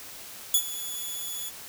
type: tone with ADSR envelope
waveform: 5% pulse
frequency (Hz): 3417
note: G#7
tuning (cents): +49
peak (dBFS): -9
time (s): 0.54-1.51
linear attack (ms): 3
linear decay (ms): 71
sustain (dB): -16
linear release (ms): 32
effects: white hiss -43 dBFS RMS until 1.68 s